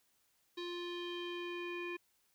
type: tone with low-pass filter sweep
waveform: square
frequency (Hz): 350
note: F4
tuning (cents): +4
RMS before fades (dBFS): -42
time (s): 0.57-1.97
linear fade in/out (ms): 10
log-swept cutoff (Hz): 3900 to 2400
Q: 4.6
effects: white hiss -75 dBFS RMS until 2.34 s